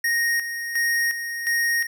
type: tone with tremolo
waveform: square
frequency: 1864.7 Hz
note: A#6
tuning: in tune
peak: -20 dBFS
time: 0.04-1.87 s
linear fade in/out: 5 ms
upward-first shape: square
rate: 1.4 Hz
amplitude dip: 60%
effects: none